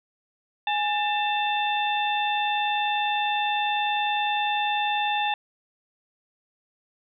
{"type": "harmonic tone with a mistuned harmonic", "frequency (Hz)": 890, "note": "A5", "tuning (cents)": 20, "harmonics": [1, 2, 3, 4], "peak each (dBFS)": [-24, -32, -30, -31], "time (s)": [0.67, 5.34], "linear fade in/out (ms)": 2, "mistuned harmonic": 1, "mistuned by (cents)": -120, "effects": []}